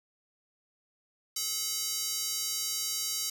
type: tone with high-pass filter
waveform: square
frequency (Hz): 430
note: A4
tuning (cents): -40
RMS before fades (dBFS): -33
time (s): 1.36-3.3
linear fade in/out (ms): 5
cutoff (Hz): 5400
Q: 1.6
effects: 9-bit